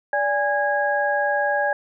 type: tone cluster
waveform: sine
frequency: 581 / 821 / 1646 Hz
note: D5 / G#5 / G#6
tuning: -19 / -20 / -16 cents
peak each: -23 dBFS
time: 0.13-1.73 s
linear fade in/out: 2 ms
effects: none